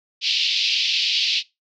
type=band-pass noise; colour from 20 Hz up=pink; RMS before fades=-21 dBFS; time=0.21-1.43 s; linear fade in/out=50 ms; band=2600 to 5000 Hz; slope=48 dB/octave; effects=noise-tail reverb RT60 0.2 s tail -19 dB re dry